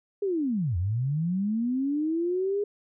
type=linear two-way sweep; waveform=sine; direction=down then up; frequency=415.3 to 82.3 to 415.3 Hz; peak=-24 dBFS; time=0.22-2.64 s; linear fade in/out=5 ms; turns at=0.77 s; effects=none